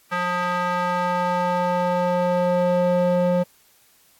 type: tone with band-pass filter sweep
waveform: square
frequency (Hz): 178.2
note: F3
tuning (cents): +35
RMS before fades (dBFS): -21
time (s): 0.11-3.44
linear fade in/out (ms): 20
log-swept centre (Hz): 1400 to 440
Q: 1.8
effects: white hiss -57 dBFS RMS until 4.19 s + AAC 64 kbps